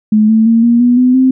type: tone with pitch steps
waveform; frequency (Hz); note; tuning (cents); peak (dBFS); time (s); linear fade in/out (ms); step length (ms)
sine; 214.2 / 221.2 / 228.5 / 236 / 243.8 / 251.8 / 260.1; A3 / A3 / A#3 / A#3 / B3 / B3 / C4; -46 / +9 / -34 / +22 / -22 / +34 / -10; -5; 0.12-1.31; 5; 170
effects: none